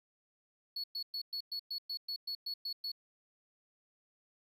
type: tone bursts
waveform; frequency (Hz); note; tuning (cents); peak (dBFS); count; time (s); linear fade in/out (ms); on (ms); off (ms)
triangle; 4392; C#8; -17; -35; 12; 0.76-2.918; 5; 79; 110
effects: none